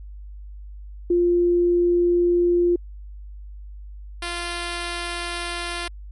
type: tone pair in turn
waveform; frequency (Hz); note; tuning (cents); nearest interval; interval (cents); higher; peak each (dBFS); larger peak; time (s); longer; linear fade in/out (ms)
sine / 5% pulse; 349.2 / 346.8; F4 / F4; 0 / -12; unison; 12; first; -15; neither; 1.1-2.76 / 4.22-5.88; neither; 5
effects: added 50 Hz sine -35 dBFS peak until 6.11 s + MP3 48 kbps